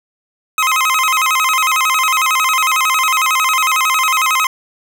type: tone with vibrato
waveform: 25% pulse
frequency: 1153 Hz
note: D6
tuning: 32 cents flat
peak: -8 dBFS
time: 0.58-4.47 s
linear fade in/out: 2 ms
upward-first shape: square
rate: 11 Hz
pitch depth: 170 cents each way
effects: none